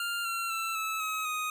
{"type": "tone with pitch steps", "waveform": "25% pulse", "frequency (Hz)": [1396.9, 1365.8, 1335.4, 1305.6, 1276.5, 1248.1], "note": ["F6", "F6", "E6", "E6", "D#6", "D#6"], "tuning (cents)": [0, -39, 22, -17, 44, 5], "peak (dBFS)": -27, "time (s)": [0, 1.5], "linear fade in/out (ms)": 2, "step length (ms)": 250, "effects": []}